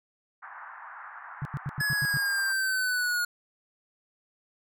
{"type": "band-pass noise", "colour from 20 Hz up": "white", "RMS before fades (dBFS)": -44, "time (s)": [0.42, 2.53], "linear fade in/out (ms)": 10, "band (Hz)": [790, 1700], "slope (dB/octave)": 48}
{"type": "tone bursts", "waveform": "sine", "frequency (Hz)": 140.8, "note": "C#3", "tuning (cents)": 27, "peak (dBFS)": -28, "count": 7, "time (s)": [1.42, 2.171], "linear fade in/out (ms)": 0, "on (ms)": 31, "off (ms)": 89}
{"type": "linear sweep", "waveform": "square", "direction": "down", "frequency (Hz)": [1700, 1435], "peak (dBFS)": -26, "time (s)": [1.8, 3.25], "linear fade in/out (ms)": 5}
{"effects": []}